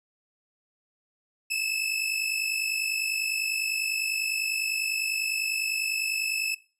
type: tone pair together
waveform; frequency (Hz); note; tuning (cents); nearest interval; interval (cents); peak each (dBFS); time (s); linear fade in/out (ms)
sawtooth; 2587 / 2637; E7 / E7; -33 / 0; unison; 33; -26; 1.5-6.55; 10
effects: noise-tail reverb RT60 0.4 s tail -22 dB re dry + resampled to 32000 Hz